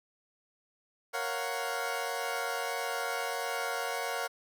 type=chord; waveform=20% pulse; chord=Gb major seventh; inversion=first; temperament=equal; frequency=466.2 / 554.4 / 698.5 / 740 Hz; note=Bb4 / Db5 / F5 / Gb5; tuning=0 / 0 / 0 / 0 cents; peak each=-33 dBFS; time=1.13-4.28 s; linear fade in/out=20 ms; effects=none